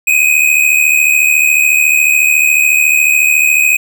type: tone pair together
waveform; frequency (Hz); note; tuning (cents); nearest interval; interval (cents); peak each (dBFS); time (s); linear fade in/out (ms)
square; 2472 / 2546; D#7 / D#7; -12 / +39; minor second; 51; -11; 0.07-3.77; 5
effects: none